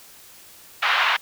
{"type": "band-pass noise", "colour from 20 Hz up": "pink", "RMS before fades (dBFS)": -20, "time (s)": [0.82, 1.17], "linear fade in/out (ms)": 10, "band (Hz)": [940, 3300], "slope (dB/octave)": 24, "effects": ["white hiss -47 dBFS RMS until 1.21 s"]}